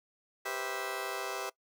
15% pulse chord, C major seventh, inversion second, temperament just, 392.4 / 490.5 / 523.3 / 654.1 Hz, G4 / B4 / C5 / E5, +2 / -12 / 0 / -14 cents, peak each -33 / -36 / -36 / -34 dBFS, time 0.45-1.5 s, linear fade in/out 10 ms, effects noise-tail reverb RT60 0.1 s tail -21 dB re dry

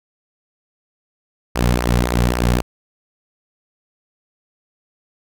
sawtooth tone with flanger, 60.3 Hz, B1, 41 cents flat, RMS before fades -17 dBFS, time 1.55-2.62 s, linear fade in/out 10 ms, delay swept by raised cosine 0.26 to 3.26 ms, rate 3.7 Hz, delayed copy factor -0.6, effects none

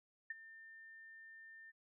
sine tone with ADSR envelope, 1800 Hz, A6, 39 cents sharp, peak -38 dBFS, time 0.3-1.72 s, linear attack 5 ms, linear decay 23 ms, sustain -16 dB, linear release 26 ms, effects none

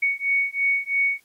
sine beating tone pair, 2227 / 2230 Hz, C#7 / C#7, +7 / +10 cents, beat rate 3 Hz, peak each -23 dBFS, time 0.02-1.2 s, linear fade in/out 10 ms, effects white hiss -62 dBFS RMS until 1.24 s + AAC 48 kbps

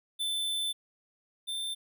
square tone pair in turn, 3528 / 3567 Hz, A7 / A7, +4 / +23 cents, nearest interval unison, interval 19 cents, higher second, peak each -30 / -33 dBFS, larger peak first, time 0.19-0.73 / 1.47-1.75 s, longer first, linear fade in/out 20 ms, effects none

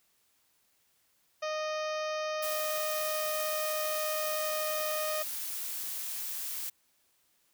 harmonic tone, 618 Hz, D#5, 12 cents flat, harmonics 1 / 2 / 3 / 4 / 5 / 6 / 7 / 8 / 9 / 10, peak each -33 / -38 / -44 / -44 / -48 / -51 / -52 / -50 / -49 / -51 dBFS, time 1.42-5.23 s, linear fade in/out 10 ms
blue noise, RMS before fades -37 dBFS, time 2.42-6.7 s, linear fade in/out 10 ms
effects white hiss -71 dBFS RMS until 7.53 s

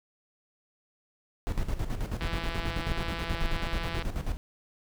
brown noise with tremolo, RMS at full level -29 dBFS, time 1.47-4.37 s, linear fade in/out 0 ms, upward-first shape square, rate 9.3 Hz, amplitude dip 65%
click train, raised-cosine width 0.3 ms, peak -20 dBFS, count 304, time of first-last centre 2.21-4.024 s, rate 167 Hz
effects none

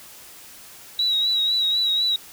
sine tone with vibrato, 3870 Hz, B7, 36 cents flat, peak -18 dBFS, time 0.99-2.16 s, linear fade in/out 2 ms, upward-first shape sine, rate 4 Hz, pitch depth 42 cents each way, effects white hiss -44 dBFS RMS until 2.32 s

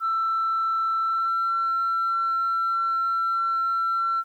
sine tone with pitch glide, 1333 to 1350.8 Hz, E6 to E6, +19 to +42 cents, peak -20 dBFS, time 0-4.24 s, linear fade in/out 50 ms, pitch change +23 cents, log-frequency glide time 1.03-1.36 s, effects tanh soft clip ceiling -18 dBFS + 10-bit

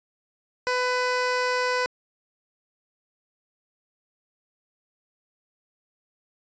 15% pulse tone, 500 Hz, B4, 21 cents sharp, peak -16 dBFS, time 0.67-1.86 s, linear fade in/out 0 ms, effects resampled to 16000 Hz

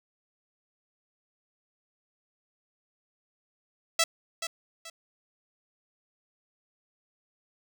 5% pulse tone with echo, 659.3 Hz, E5, in tune, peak -10 dBFS, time 3.99-4.04 s, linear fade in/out 5 ms, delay 430 ms, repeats 2, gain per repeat -10 dB, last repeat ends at 4.9 s, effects none

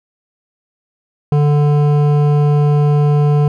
triangle tone with hard clipping, 146.83 Hz, D3, in tune, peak -11 dBFS, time 1.32-3.48 s, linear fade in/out 2 ms, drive 16 dB, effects none

